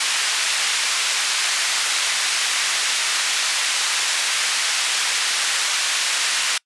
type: band-pass noise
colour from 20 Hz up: pink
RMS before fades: -21 dBFS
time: 0-6.58 s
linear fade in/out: 5 ms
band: 1800 to 8900 Hz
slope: 12 dB/octave
effects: noise-tail reverb RT60 0.1 s tail -26 dB re dry + resampled to 24000 Hz